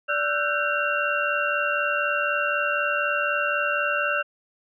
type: tone cluster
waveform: sine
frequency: 584 / 1332 / 1477 / 1561 / 2756 Hz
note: D5 / E6 / F#6 / G6 / F7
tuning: -10 / +18 / -3 / -8 / -24 cents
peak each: -28 dBFS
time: 0.08-4.23 s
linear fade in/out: 20 ms
effects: none